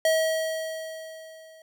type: tone with level ramp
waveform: square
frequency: 640 Hz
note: D#5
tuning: 49 cents sharp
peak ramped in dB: -19 to -49 dBFS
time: 0.05-1.62 s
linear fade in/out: 2 ms
effects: none